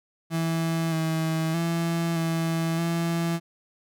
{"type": "tone with pitch steps", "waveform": "35% pulse", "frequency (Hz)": [164.3, 160.8, 167.5, 164.3, 167.9], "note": ["E3", "E3", "E3", "E3", "E3"], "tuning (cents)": [-5, -43, 28, -5, 32], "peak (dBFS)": -22, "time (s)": [0.3, 3.4], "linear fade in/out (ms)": 50, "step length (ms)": 620, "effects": []}